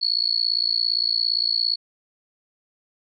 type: tone with amplitude modulation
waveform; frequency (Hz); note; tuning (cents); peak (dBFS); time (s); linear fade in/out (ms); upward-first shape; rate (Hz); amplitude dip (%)
sine; 4379; C#8; -22; -15; 0.01-1.76; 20; sine; 57.5; 100
effects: none